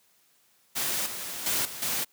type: noise with level steps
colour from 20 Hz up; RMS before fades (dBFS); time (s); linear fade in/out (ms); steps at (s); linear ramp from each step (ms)
white; -29 / -36 / -27 / -39 / -29; 0.75-2.05; 20; 1.06 / 1.46 / 1.65 / 1.82; 2
effects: white hiss -65 dBFS RMS until 2.12 s + high-pass 100 Hz 12 dB/octave